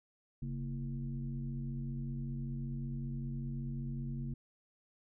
sine tone with frequency modulation, 137.3 Hz, C#3, 16 cents flat, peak -36 dBFS, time 0.42-4.34 s, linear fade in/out 5 ms, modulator 94.7 Hz, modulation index 1, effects none

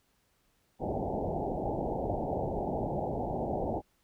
white low-pass noise, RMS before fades -33 dBFS, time 0.79-3.82 s, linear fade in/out 50 ms, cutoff 850 Hz, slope 96 dB/octave, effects pink hiss -72 dBFS RMS until 4.03 s

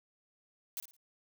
blue noise with echo, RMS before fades -38 dBFS, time 0.77-0.8 s, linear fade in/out 0 ms, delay 55 ms, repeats 3, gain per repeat -11 dB, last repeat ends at 0.965 s, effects none

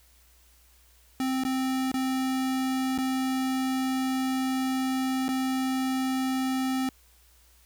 square tone with dropouts, 261.6 Hz, C4, in tune, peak -26 dBFS, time 1.2-6.89 s, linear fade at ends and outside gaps 1 ms, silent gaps 1.437-1.45 / 1.916-1.941 / 2.978-2.985 / 5.282-5.289 s, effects added 60 Hz sine -59 dBFS peak until 7.65 s + white hiss -61 dBFS RMS until 7.65 s

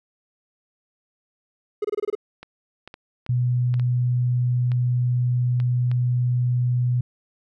triangle tone bursts, 418 Hz, G#4, 11 cents sharp, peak -19 dBFS, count 7, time 1.82-2.152 s, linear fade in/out 5 ms, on 26 ms, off 25 ms
clicks, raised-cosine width 0.3 ms, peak -23 dBFS, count 9, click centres 2.43 / 2.876 / 2.941 / 3.264 / 3.741 / 3.797 / 4.718 / 5.601 / 5.915 s
sine tone, 123.47 Hz, B2, in tune, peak -18 dBFS, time 3.29-7.01 s, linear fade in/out 5 ms
effects none

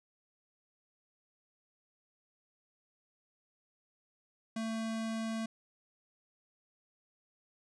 square tone, 223.7 Hz, A3, 29 cents sharp, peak -35 dBFS, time 4.56-5.46 s, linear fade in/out 5 ms, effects resampled to 22050 Hz + 12-bit

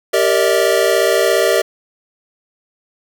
square chord, E half-diminished seventh, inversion first, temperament equal with one note detuned, 392 / 466.2 / 587.3 / 644.6 Hz, G4 / Bb4 / D5 / E5, 0 / 0 / 0 / -39 cents, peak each -18 dBFS, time 0.13-1.62 s, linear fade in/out 10 ms, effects none

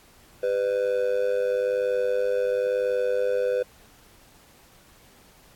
triangle tone with amplitude modulation, 500 Hz, B4, 21 cents sharp, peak -16 dBFS, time 0.43-3.63 s, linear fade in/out 5 ms, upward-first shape sine, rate 101 Hz, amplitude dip 80%, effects pink hiss -55 dBFS RMS until 5.55 s + AAC 64 kbps

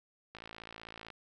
click train, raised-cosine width 0.3 ms, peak -30 dBFS, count 43, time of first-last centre 0.35-1.103 s, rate 55.8 Hz, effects none

